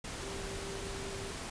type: tone in noise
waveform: sine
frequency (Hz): 392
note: G4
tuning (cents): 0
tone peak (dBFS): -43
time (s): 0.23-1.31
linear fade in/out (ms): 5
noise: pink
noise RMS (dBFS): -41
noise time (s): 0.04-1.5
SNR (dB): -5
effects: resampled to 22050 Hz